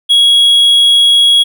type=tone; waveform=triangle; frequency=3322 Hz; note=G#7; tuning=in tune; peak=-3 dBFS; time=0.09-1.44 s; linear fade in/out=20 ms; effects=none